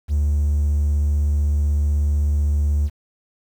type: tone with vibrato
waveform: triangle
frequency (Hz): 73.42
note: D2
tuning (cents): 0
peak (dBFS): -13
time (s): 0.08-2.9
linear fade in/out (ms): 50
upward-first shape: triangle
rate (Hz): 16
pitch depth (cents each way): 11
effects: tanh soft clip ceiling -10 dBFS + 8-bit